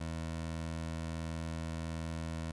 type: tone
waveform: 20% pulse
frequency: 81.4 Hz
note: E2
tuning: 21 cents flat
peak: -32 dBFS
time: 0-2.52 s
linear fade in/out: 10 ms
effects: resampled to 24000 Hz